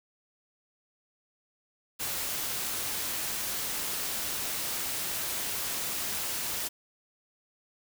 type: noise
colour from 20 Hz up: white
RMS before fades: -33 dBFS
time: 1.99-6.69 s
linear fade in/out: 20 ms
effects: none